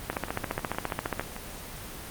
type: two click trains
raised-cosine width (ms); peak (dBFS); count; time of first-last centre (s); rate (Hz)
0.5; -12 / -21; 17 / 9; 0.1-1.196 / 0.13-1.365; 14.6 / 6.48
effects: pink hiss -40 dBFS RMS until 2.1 s + Opus 24 kbps